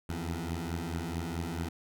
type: beating tone pair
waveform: 15% pulse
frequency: 81.6 / 86.2 Hz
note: E2 / F2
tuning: -17 / -22 cents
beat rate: 4.6 Hz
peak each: -30 dBFS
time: 0.09-1.69 s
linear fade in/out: 5 ms
effects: none